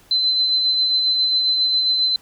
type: tone with tremolo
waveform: sine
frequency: 4056 Hz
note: B7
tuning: 45 cents sharp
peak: -14 dBFS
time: 0.11-2.16 s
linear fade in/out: 2 ms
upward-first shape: sine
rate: 7.4 Hz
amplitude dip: 30%
effects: pink hiss -52 dBFS RMS until 2.21 s